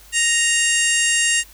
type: harmonic tone with a mistuned harmonic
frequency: 932.3 Hz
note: A#5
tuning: in tune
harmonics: 2 / 3 / 4 / 5 / 6 / 7 / 8 / 9 / 10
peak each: -21 / -20 / -32 / -32 / -30 / -27 / -21 / -30 / -25 dBFS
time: 0.12-1.44 s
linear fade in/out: 50 ms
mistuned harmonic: 10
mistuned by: +25 cents
effects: added 50 Hz sine -47 dBFS peak until 1.53 s + white hiss -47 dBFS RMS until 1.53 s